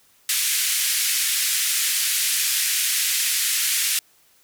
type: band-pass noise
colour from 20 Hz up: white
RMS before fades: -22 dBFS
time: 0.29-3.99 s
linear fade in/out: 2 ms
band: 1800 to 13000 Hz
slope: 24 dB/octave
effects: white hiss -58 dBFS RMS until 4.43 s